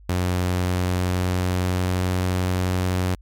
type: tone with pitch glide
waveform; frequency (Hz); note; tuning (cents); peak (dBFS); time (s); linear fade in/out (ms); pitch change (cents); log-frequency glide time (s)
sawtooth; 90.3 to 91.61; F#2 to F#2; -42 to -17; -16; 0.09-3.15; 5; +25; 0.38-2.27
effects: added 50 Hz sine -44 dBFS peak until 3.21 s + MP3 96 kbps